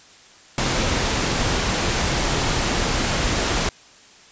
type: noise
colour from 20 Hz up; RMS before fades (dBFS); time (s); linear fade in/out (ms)
pink; -21; 0.58-3.69; 2
effects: white hiss -48 dBFS RMS until 4.31 s + resampled to 16000 Hz